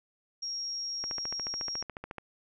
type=tone; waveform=sine; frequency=5588 Hz; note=F8; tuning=in tune; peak=-33 dBFS; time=0.42-1.83 s; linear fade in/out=10 ms
type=click train; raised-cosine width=0.5 ms; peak=-24 dBFS; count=17; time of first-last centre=1.04-2.183 s; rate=14 Hz
effects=none